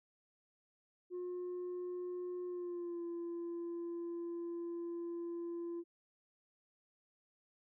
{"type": "tone with pitch glide", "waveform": "sine", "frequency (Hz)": [358.5, 341.5], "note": ["F4", "F4"], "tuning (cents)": [45, -39], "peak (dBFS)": -37, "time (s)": [1.1, 5.84], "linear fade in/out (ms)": 50, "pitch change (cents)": -84, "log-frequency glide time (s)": [2.46, 3.03], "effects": ["tanh soft clip ceiling -38 dBFS"]}